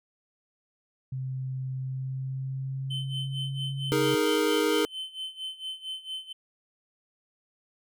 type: tone with pitch glide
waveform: sine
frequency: 130.81 to 137.15 Hz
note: C3 to C#3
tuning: 0 to -18 cents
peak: -30 dBFS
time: 1.12-4.15 s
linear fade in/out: 5 ms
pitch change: +82 cents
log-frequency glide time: 1.76-3.85 s
type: tone with tremolo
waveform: triangle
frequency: 3066 Hz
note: G7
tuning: 39 cents flat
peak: -30 dBFS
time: 2.9-6.33 s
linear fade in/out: 10 ms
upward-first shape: sine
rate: 4.4 Hz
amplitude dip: 85%
type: chord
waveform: square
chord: D# suspended fourth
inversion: none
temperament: equal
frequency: 311.1 / 415.3 / 466.2 Hz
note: D#4 / G#4 / A#4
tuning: 0 / 0 / 0 cents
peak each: -28 dBFS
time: 3.92-4.85 s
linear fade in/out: 0 ms
effects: none